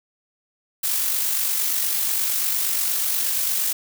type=noise with amplitude modulation; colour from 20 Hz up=blue; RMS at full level=-21 dBFS; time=0.83-3.73 s; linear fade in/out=10 ms; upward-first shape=sine; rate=48.5 Hz; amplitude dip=35%; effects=none